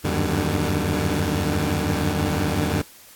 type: tone cluster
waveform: 15% pulse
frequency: 78.2 / 91.9 / 97.8 / 149.4 Hz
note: D#2 / F#2 / G2 / D3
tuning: +9 / -11 / -4 / +30 cents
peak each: -20 dBFS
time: 0.04-2.82 s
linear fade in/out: 10 ms
effects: white hiss -47 dBFS RMS until 3.15 s + AAC 64 kbps